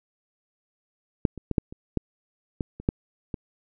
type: clicks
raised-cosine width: 3 ms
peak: -6 / -24 / -13 / -7 / -26 / -10 / -14 / -25 / -8 / -17 dBFS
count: 10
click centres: 1.252 / 1.377 / 1.513 / 1.582 / 1.725 / 1.973 / 2.608 / 2.8 / 2.889 / 3.342 s
effects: none